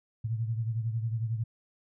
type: beating tone pair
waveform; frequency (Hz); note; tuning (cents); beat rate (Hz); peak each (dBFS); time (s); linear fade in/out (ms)
sine; 112.1 / 123.1; A2 / B2; +33 / -5; 11; -29 / -36; 0.24-1.44; 10
effects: none